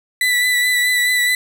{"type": "tone with vibrato", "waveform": "35% pulse", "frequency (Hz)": 1979, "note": "B6", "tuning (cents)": 3, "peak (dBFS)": -12, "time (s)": [0.21, 1.35], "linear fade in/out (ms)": 2, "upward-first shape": "sine", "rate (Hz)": 4.7, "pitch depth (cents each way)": 21, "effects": []}